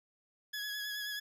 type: tone with vibrato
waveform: 20% pulse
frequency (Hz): 1681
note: G#6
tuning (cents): +20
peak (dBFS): -32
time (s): 0.53-1.2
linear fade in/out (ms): 10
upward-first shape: triangle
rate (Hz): 9.4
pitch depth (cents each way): 30
effects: none